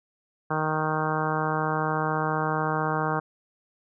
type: harmonic tone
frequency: 155.7 Hz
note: D#3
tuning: 2 cents sharp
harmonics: 1 / 2 / 3 / 4 / 5 / 6 / 7 / 8 / 9 / 10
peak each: -30 / -34 / -32 / -35 / -31 / -33 / -32 / -34 / -35 / -36 dBFS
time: 0.5-3.2 s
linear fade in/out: 10 ms
effects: none